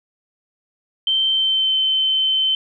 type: tone with pitch glide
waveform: sine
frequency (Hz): 3116 to 3078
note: G7 to G7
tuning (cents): -11 to -32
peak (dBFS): -15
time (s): 1.07-2.55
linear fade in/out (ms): 2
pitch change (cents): -21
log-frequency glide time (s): 1.29-1.75
effects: none